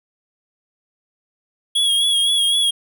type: tone with vibrato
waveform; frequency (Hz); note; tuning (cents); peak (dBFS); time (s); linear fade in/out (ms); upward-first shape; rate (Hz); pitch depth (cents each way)
square; 3315; G#7; -4; -15; 1.75-2.71; 10; sine; 3.9; 41
effects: none